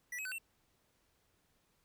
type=tone with pitch steps; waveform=square; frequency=1958 / 2552 / 1513 / 2704 Hz; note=B6 / D#7 / F#6 / E7; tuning=-15 / +43 / +38 / +43 cents; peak=-40 dBFS; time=0.12-0.384 s; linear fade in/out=5 ms; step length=66 ms; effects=pink hiss -75 dBFS RMS until 1.84 s